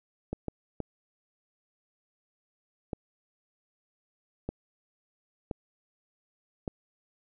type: clicks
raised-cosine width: 2 ms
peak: -19 dBFS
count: 7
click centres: 0.33 / 0.483 / 0.803 / 2.932 / 4.49 / 5.512 / 6.678 s
effects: none

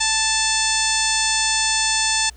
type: harmonic tone with a mistuned harmonic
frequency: 880 Hz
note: A5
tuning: in tune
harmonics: 1 / 2 / 3 / 4 / 5 / 6 / 7 / 8 / 9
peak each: -26 / -26 / -26 / -26 / -26 / -26 / -26 / -26 / -26 dBFS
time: 0-2.3 s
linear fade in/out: 10 ms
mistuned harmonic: 9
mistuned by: +60 cents
effects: added 60 Hz sine -41 dBFS peak until 2.36 s + pink hiss -54 dBFS RMS until 2.36 s

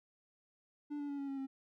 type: tone with pitch steps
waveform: triangle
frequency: 293 / 288 / 283 / 278.2 / 273.4 / 268.7 Hz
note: D4 / D4 / C#4 / C#4 / C#4 / C4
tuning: -4 / -34 / +36 / +6 / -24 / +46 cents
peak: -36 dBFS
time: 0.9-1.47 s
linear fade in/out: 20 ms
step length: 95 ms
effects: none

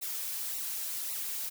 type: noise with flanger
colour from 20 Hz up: blue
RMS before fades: -36 dBFS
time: 0.01-1.5 s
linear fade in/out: 20 ms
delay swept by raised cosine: 0.6 to 6 ms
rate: 1.8 Hz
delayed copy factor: -0.8
effects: none

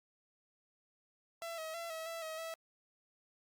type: tone with pitch steps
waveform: sawtooth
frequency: 670 / 637 / 674 / 644 / 663 / 636 / 653 Hz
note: E5 / D#5 / E5 / E5 / E5 / D#5 / E5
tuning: +28 / +41 / +38 / -41 / +10 / +38 / -17 cents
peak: -37 dBFS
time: 1.42-2.54 s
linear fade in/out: 0 ms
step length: 160 ms
effects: Opus 48 kbps

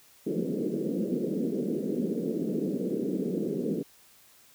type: band-pass noise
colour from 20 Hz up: pink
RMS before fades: -30 dBFS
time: 0.26-3.83 s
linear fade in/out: 10 ms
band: 170 to 480 Hz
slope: 48 dB/octave
effects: white hiss -58 dBFS RMS until 4.54 s

